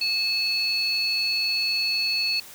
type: tone pair together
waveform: sine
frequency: 2604 / 4392 Hz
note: E7 / C#8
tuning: -22 / -17 cents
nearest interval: major sixth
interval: 905 cents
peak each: -26 / -22 dBFS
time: 0.01-2.4 s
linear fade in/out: 5 ms
effects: tanh soft clip ceiling -16 dBFS + white hiss -44 dBFS RMS until 2.54 s